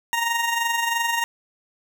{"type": "tone with amplitude modulation", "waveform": "20% pulse", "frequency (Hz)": 932.3, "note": "A#5", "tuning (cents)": 0, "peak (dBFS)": -14, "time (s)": [0.13, 1.24], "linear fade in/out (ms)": 0, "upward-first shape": "sine", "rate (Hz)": 23, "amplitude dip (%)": 50, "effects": []}